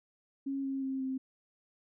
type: tone with pitch steps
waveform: sine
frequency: 273.7 / 270.1 / 266.5 / 263 Hz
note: C#4 / C#4 / C4 / C4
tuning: -22 / -45 / +32 / +9 cents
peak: -32 dBFS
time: 0.46-1.18 s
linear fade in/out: 10 ms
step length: 180 ms
effects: none